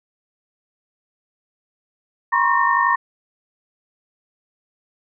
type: tone cluster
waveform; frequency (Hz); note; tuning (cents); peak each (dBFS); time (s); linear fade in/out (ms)
sine; 957 / 1059 / 1110 / 1826; A#5 / C6 / C#6 / A#6; +45 / +21 / +2 / -36; -20; 2.32-2.96; 10
effects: none